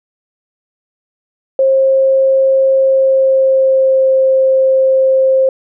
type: tone with pitch glide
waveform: sine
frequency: 534 to 528.5 Hz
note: C5 to C5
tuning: +35 to +17 cents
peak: -7 dBFS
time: 1.59-5.49 s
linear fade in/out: 2 ms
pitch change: -18 cents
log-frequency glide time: 2.77-4.1 s
effects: none